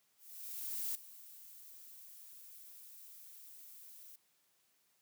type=noise with ADSR envelope; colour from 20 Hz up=violet; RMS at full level=-38 dBFS; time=0.17-4.16 s; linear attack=780 ms; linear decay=4 ms; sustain=-17 dB; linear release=7 ms; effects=white hiss -75 dBFS RMS until 5.01 s + high-pass 100 Hz 12 dB/octave